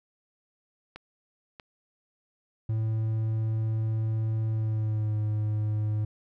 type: clicks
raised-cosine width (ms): 0.3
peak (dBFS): -25 / -27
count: 2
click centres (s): 0.96 / 1.598
type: tone with pitch glide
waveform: triangle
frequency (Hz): 110.5 to 106.67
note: A2 to G#2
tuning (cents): +8 to +47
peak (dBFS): -23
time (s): 2.69-6.05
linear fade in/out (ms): 5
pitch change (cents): -61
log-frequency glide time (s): 4.49-5.17
effects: none